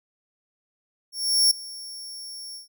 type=tone with ADSR envelope; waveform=sawtooth; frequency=5480 Hz; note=F8; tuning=34 cents flat; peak=-12 dBFS; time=1.12-2.68 s; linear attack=390 ms; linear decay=4 ms; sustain=-21 dB; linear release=130 ms; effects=none